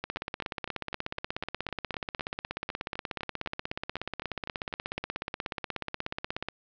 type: two click trains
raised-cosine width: 0.3 ms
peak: -16 / -20 dBFS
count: 108 / 20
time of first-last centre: 0.04-6.486 / 0.17-4.98 s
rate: 16.6 / 3.95 Hz
effects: low-pass 5000 Hz 12 dB/octave